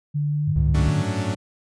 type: tone with pitch glide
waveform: sine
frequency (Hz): 146.83 to 150.87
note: D3 to D3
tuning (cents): 0 to +47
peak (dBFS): -20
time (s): 0.14-1.03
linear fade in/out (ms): 20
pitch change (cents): +47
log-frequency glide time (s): 0.27-0.57
type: tone with tremolo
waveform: sine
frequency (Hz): 103.83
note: G#2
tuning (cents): 0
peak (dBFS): -20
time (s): 0.47-1.36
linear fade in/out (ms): 10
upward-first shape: sine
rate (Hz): 10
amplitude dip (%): 95
type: tone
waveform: triangle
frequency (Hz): 69.3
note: C#2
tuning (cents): 0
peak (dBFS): -17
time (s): 0.56-0.89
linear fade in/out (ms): 0
type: chord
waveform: sawtooth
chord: D major seventh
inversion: first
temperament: equal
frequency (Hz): 185 / 220 / 277.2 / 293.7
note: F#3 / A3 / C#4 / D4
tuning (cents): 0 / 0 / 0 / 0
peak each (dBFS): -26 / -29 / -29 / -28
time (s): 0.74-1.35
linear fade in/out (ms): 10
effects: resampled to 22050 Hz

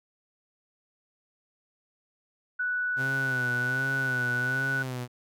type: tone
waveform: sine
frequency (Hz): 1480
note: F#6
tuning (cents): 0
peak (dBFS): -26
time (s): 2.59-4.83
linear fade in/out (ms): 10
type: tone with vibrato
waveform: sawtooth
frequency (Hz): 128.9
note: C3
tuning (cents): -26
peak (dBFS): -28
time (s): 2.96-5.08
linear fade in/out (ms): 50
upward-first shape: sine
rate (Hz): 1.3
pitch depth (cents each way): 83
effects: none

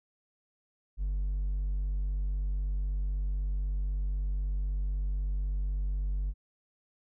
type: tone with hard clipping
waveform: sine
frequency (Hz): 48.06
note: G1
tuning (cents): -34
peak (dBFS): -29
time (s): 0.97-6.34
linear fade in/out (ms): 50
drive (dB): 2
effects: none

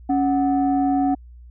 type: tone pair together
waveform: sine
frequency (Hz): 277.4 / 740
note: C#4 / F#5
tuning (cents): +1 / 0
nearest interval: octave + perfect fourth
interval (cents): 1699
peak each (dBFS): -17 / -20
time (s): 0.09-1.15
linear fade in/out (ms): 10
effects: tanh soft clip ceiling -11 dBFS + added 60 Hz sine -40 dBFS peak until 1.5 s

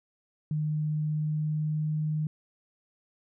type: tone with pitch glide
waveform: sine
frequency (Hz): 152.6 to 153.75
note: D#3 to D#3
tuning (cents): -33 to -20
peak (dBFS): -26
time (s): 0.51-2.27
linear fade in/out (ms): 2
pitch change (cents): +13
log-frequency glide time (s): 1.02-1.99
effects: none

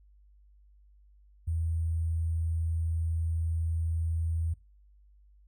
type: tone with sample-and-hold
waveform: sine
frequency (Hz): 82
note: E2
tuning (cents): -9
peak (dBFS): -27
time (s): 1.47-4.54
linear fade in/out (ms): 10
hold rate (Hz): 8820
effects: noise-tail reverb RT60 0.3 s tail -24 dB re dry + added 50 Hz sine -56 dBFS peak until 5.47 s

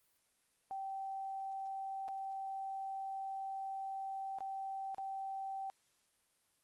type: tone with dropouts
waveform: sine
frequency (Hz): 776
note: G5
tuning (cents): -18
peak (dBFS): -39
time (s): 0.71-5.7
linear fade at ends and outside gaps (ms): 0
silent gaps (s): 2.081-2.086 / 4.386-4.406 / 4.946-4.982
effects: white hiss -75 dBFS RMS until 6.63 s + Opus 32 kbps

